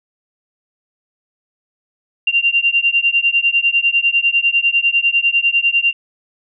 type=beating tone pair; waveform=sine; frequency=2770 / 2780 Hz; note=F7 / F7; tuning=-15 / -9 cents; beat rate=10 Hz; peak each=-15 dBFS; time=2.27-5.93 s; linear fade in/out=5 ms; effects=none